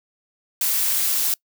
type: noise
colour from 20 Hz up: blue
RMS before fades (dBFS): -21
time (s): 0.61-1.34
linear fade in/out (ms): 2
effects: noise-tail reverb RT60 0.1 s tail -25 dB re dry